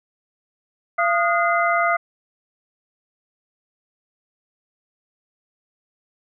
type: tone cluster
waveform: sine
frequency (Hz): 684 / 1237 / 1434 / 2059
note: F5 / D#6 / F6 / C7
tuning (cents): -36 / -10 / +45 / -28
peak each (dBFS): -20 / -21 / -24 / -24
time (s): 0.98-1.97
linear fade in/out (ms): 10
effects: none